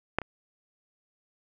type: clicks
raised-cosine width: 0.5 ms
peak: -9 / -22 dBFS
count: 2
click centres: 0.186 / 0.217 s
effects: none